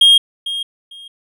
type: tone with echo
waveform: triangle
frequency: 3241 Hz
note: G#7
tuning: 43 cents flat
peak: -4 dBFS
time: 0.01-0.18 s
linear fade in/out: 5 ms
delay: 450 ms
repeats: 2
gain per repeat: -14 dB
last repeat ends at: 1.08 s
effects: none